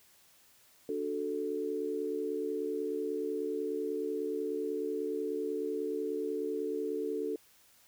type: chord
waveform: sine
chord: D major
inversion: none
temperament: equal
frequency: 293.7 / 370 / 440 Hz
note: D4 / F#4 / A4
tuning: 0 / 0 / 0 cents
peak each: -38 / -38 / -34 dBFS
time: 0.89-7.36 s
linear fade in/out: 2 ms
effects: white hiss -63 dBFS RMS until 7.87 s